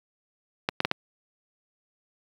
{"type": "clicks", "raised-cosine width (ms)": 0.3, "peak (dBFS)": -7, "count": 4, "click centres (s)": [0.689, 0.804, 0.85, 0.914], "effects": ["high-pass 100 Hz 12 dB/octave", "8-bit"]}